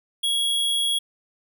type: tone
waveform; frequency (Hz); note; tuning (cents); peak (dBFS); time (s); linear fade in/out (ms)
square; 3322; G#7; 0; -21; 0.23-0.99; 10
effects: none